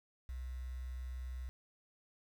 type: tone with quantisation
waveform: sine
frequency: 63 Hz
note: B1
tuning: 35 cents sharp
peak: -40 dBFS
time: 0.29-1.49 s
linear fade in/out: 0 ms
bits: 10
effects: none